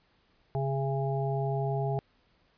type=harmonic tone with a mistuned harmonic; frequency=136.9 Hz; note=C#3; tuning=21 cents flat; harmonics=1 / 3 / 5 / 6; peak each=-29 / -34 / -36 / -37 dBFS; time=0.55-1.99 s; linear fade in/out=0 ms; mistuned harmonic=5; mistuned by=-24 cents; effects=pink hiss -68 dBFS RMS until 2.57 s + resampled to 11025 Hz